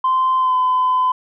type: tone with pitch glide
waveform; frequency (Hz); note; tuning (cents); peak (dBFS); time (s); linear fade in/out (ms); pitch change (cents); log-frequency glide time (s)
sine; 1037 to 1015.7; C6 to B5; -16 to +48; -12; 0.04-1.12; 5; -36; 0.38-0.55
effects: tanh soft clip ceiling -10 dBFS